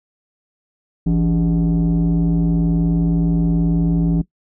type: tone with frequency modulation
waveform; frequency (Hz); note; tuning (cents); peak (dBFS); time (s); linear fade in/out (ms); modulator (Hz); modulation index
sine; 167.6; E3; +29; -11; 1.06-4.22; 10; 118; 0.82
effects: noise-tail reverb RT60 0.1 s tail -20 dB re dry + tanh soft clip ceiling -12 dBFS